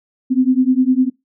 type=beating tone pair; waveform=sine; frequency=252.6 / 262.5 Hz; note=B3 / C4; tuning=+39 / +6 cents; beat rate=9.9 Hz; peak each=-14 dBFS; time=0.3-1.1 s; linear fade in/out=20 ms; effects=noise-tail reverb RT60 0.2 s tail -22 dB re dry